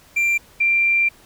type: tone pair in turn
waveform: triangle / sine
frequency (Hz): 2367 / 2367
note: D7 / D7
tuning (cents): +13 / +13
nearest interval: unison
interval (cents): 0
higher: neither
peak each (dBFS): -14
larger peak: neither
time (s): 0.16-0.38 / 0.6-1.09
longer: second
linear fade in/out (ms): 10
effects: pink hiss -50 dBFS RMS until 1.25 s